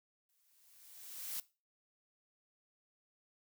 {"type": "noise with exponential growth", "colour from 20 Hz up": "blue", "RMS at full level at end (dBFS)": -39, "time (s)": [0.29, 1.4], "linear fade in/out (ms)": 2, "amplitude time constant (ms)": 240, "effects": ["noise-tail reverb RT60 0.3 s tail -19 dB re dry"]}